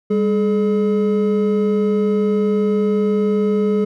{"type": "tone pair together", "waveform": "triangle", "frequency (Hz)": [200.6, 426.1], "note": ["G3", "G#4"], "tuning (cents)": [40, 44], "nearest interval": "octave + minor second", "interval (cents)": 1304, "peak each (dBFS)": -15, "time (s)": [0.1, 3.85], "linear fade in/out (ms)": 10, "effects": []}